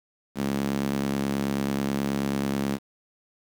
sawtooth tone with high-pass filter, 69.3 Hz, C#2, in tune, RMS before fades -27 dBFS, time 0.35-2.79 s, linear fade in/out 50 ms, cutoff 210 Hz, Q 2.4, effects 8-bit

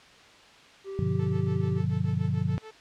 triangle tone, 389.6 Hz, G4, 11 cents flat, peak -32 dBFS, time 0.84-1.83 s, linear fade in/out 50 ms
sine chord, G dominant seventh, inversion none, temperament just, 98 / 122.5 / 147 / 176.4 Hz, G2 / B2 / D3 / F3, 0 / -14 / +2 / +18 cents, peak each -30 dBFS, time 0.99-2.58 s, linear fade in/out 0 ms
sawtooth tone with tremolo, 437.7 Hz, A4, 9 cents flat, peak -37 dBFS, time 1.19-2.71 s, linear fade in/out 5 ms, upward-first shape sine, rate 6.9 Hz, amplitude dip 95%
effects white hiss -52 dBFS RMS until 2.8 s + low-pass 4000 Hz 12 dB/octave

